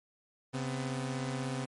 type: tone pair together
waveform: sawtooth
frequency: 133.89 / 251.3 Hz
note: C3 / B3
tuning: +40 / +30 cents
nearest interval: major seventh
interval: 1090 cents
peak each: -31 / -34 dBFS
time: 0.53-1.66 s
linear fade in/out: 20 ms
effects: MP3 48 kbps